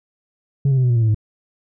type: tone with pitch steps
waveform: sine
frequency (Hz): 138.59 / 133.56 / 128.71 / 124.04 / 119.54 / 115.2 / 111.02 / 106.99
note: C#3 / C3 / C3 / B2 / A#2 / A#2 / A2 / A2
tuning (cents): 0 / +36 / -28 / +8 / +44 / -20 / +16 / -48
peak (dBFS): -10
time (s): 0.65-1.146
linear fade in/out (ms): 5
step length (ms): 62
effects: tanh soft clip ceiling -12 dBFS